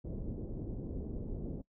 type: low-pass noise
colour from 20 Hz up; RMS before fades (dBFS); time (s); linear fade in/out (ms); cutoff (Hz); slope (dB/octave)
pink; -40; 0.04-1.62; 10; 440; 24
effects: noise-tail reverb RT60 0.1 s tail -22 dB re dry